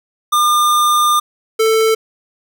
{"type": "tone pair in turn", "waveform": "square", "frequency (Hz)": [1204, 443.2], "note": ["D6", "A4"], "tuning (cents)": [43, 13], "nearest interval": "octave + perfect fourth", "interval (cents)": 1730, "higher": "first", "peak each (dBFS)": -11, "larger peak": "neither", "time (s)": [[0.32, 1.2], [1.59, 1.95]], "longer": "first", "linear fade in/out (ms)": 10, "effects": []}